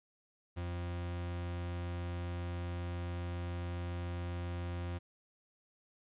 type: tone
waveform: 40% pulse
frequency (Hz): 87.31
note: F2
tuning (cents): 0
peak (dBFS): -36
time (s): 0.56-4.99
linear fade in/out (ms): 20
effects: resampled to 8000 Hz + 12-bit